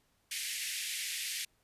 pink band-pass noise, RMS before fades -38 dBFS, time 0.31-1.45 s, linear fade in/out 5 ms, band 1900 to 13000 Hz, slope 48 dB/octave, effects pink hiss -73 dBFS RMS until 1.63 s + resampled to 32000 Hz

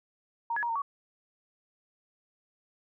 sine tone with pitch steps, 930 / 1688 / 945 / 915 / 1126 Hz, A#5 / G#6 / A#5 / A#5 / C#6, -4 / +28 / +23 / -32 / +27 cents, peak -28 dBFS, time 0.5-0.82 s, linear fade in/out 5 ms, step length 64 ms, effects none

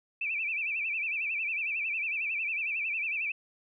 sine tone with vibrato, 2489 Hz, D#7, in tune, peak -29 dBFS, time 0.21-3.32 s, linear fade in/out 5 ms, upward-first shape sine, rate 11 Hz, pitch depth 140 cents each way, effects none

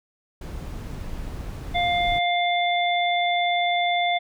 brown noise, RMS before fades -33 dBFS, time 0.41-2.19 s, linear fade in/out 5 ms
harmonic tone, 702 Hz, F5, 9 cents sharp, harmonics 1 / 3 / 5, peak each -21 / -26 / -28 dBFS, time 1.74-4.19 s, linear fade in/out 20 ms
effects none

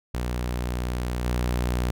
sawtooth tone with level steps, 61 Hz, B1, 21 cents flat, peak -22 / -19 dBFS, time 0.14-1.91 s, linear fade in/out 5 ms, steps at 1.24 s, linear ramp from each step 20 ms, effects none

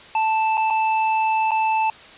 square tone with dropouts, 880 Hz, A5, in tune, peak -18 dBFS, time 0.15-1.9 s, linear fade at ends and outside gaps 2 ms, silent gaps 0.572-0.577 / 0.702-0.706 / 1.509-1.516 s, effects white hiss -43 dBFS RMS until 2.17 s + resampled to 8000 Hz

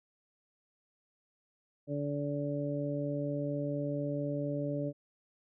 harmonic tone, 144.3 Hz, D3, 30 cents flat, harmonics 1 / 2 / 3 / 4, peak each -36 / -36 / -42 / -37 dBFS, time 1.87-4.93 s, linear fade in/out 50 ms, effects none

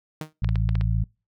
sawtooth tone with exponential decay, 155.56 Hz, D#3, in tune, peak -23 dBFS, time 0.21-0.33 s, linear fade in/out 2 ms, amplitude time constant 25 ms
harmonic tone, 54.9 Hz, A1, 3 cents flat, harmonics 1 / 2 / 3, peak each -23 / -23 / -30 dBFS, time 0.42-1.04 s, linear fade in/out 5 ms
clicks, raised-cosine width 0.3 ms, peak -19 dBFS, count 6, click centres 0.445 / 0.49 / 0.557 / 0.691 / 0.754 / 0.811 s
effects noise-tail reverb RT60 0.3 s tail -26 dB re dry

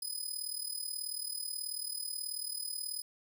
10% pulse tone with amplitude modulation, 5010 Hz, D#8, 11 cents sharp, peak -28 dBFS, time 0.02-3.02 s, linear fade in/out 5 ms, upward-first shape sine, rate 38.4 Hz, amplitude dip 75%, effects none

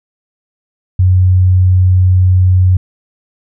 sine tone, 92 Hz, F#2, 9 cents flat, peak -5 dBFS, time 0.99-2.77 s, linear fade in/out 5 ms, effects none

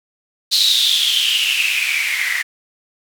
blue noise with band-pass filter sweep, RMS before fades -17 dBFS, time 0.51-2.43 s, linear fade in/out 20 ms, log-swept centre 4100 to 1900 Hz, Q 9.4, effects none

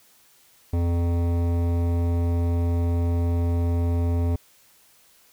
sine tone with hard clipping, 85.6 Hz, F2, 34 cents flat, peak -22 dBFS, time 0.73-4.36 s, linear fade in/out 5 ms, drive 15 dB, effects white hiss -57 dBFS RMS until 5.32 s

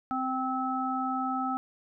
harmonic tone, 260 Hz, C4, 11 cents flat, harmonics 1 / 3 / 5, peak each -32 / -32 / -32 dBFS, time 0.11-1.57 s, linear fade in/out 0 ms, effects none

